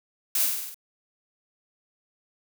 blue noise with echo, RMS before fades -24 dBFS, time 0.35-0.45 s, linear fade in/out 2 ms, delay 49 ms, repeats 6, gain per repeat -3 dB, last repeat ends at 0.744 s, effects none

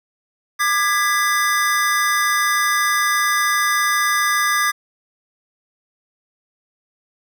square chord, G# diminished, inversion second, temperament just, 1196.1 / 1661.2 / 1993.5 Hz, D6 / G#6 / B6, +31 / 0 / +16 cents, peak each -20 / -21 / -23 dBFS, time 0.59-4.72 s, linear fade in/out 20 ms, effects none

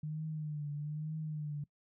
sine tone with vibrato, 151.4 Hz, D#3, 47 cents flat, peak -36 dBFS, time 0.03-1.64 s, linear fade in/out 5 ms, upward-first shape triangle, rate 1.1 Hz, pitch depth 72 cents each way, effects noise-tail reverb RT60 0.1 s tail -22 dB re dry

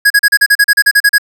square tone bursts, 1660 Hz, G#6, 1 cent flat, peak -5 dBFS, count 13, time 0.05-1.183 s, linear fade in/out 10 ms, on 53 ms, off 37 ms, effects none

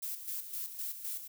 violet noise with tremolo, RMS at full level -38 dBFS, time 0.02-1.28 s, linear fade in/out 10 ms, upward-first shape square, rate 3.9 Hz, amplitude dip 60%, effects none

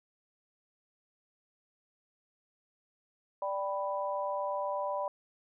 sine chord, G major, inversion second, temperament equal, 587.3 / 784 / 987.8 Hz, D5 / G5 / B5, 0 / 0 / 0 cents, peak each -34 / -39 / -35 dBFS, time 3.42-5.08 s, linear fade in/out 2 ms, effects none

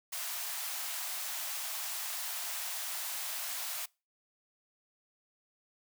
white high-pass noise, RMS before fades -38 dBFS, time 0.12-3.86 s, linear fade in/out 10 ms, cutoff 610 Hz, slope 96 dB/octave, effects noise-tail reverb RT60 0.3 s tail -25 dB re dry

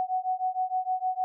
sine beating tone pair, 740 / 746.5 Hz, F#5 / F#5, 0 / +15 cents, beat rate 6.5 Hz, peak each -29 dBFS, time 0-1.24 s, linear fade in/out 0 ms, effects none

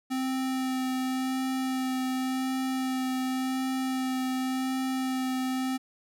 square tone with vibrato, 260 Hz, C4, 11 cents flat, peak -28 dBFS, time 0.1-5.78 s, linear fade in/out 20 ms, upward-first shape sine, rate 0.9 Hz, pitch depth 11 cents each way, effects none

